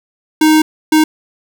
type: tone bursts at uneven times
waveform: square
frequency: 311.1 Hz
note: D#4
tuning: in tune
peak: -7 dBFS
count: 2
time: 0.41-0.62 / 0.92-1.04 s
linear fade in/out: 5 ms
effects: none